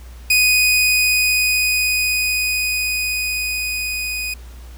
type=tone with level ramp; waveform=sawtooth; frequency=2489 Hz; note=D#7; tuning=in tune; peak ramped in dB=-8 to -19 dBFS; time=0.3-4.34 s; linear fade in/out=5 ms; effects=added 60 Hz sine -34 dBFS peak until 4.77 s + pink hiss -47 dBFS RMS until 4.77 s